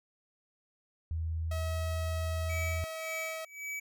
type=tone with pitch glide; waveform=sine; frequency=81 to 83.18 Hz; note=E2 to E2; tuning=-30 to +16 cents; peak=-31 dBFS; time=1.11-2.84 s; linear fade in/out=0 ms; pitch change=+46 cents; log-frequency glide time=1.42-1.77 s
type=tone; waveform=sawtooth; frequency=642 Hz; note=E5; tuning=46 cents flat; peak=-34 dBFS; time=1.51-3.45 s; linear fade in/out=5 ms
type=tone with tremolo; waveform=square; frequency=2286 Hz; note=D7; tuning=47 cents flat; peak=-36 dBFS; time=2.49-3.8 s; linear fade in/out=10 ms; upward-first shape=sine; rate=1.8 Hz; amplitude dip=90%
effects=none